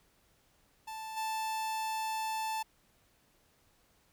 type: tone with level steps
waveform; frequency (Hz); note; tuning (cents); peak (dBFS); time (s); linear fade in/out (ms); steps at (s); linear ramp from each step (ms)
45% pulse; 880; A5; 0; -40 / -33; 0.87-2.63; 10; 1.16; 20
effects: pink hiss -69 dBFS RMS until 4.12 s